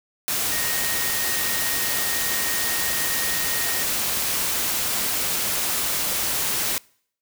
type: tone in noise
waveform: sine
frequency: 1864.7 Hz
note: A#6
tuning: in tune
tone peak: -31 dBFS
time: 0.52-3.83 s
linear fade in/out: 0 ms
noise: white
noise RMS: -24 dBFS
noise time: 0.28-6.78 s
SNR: -10 dB
effects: noise-tail reverb RT60 0.6 s tail -25 dB re dry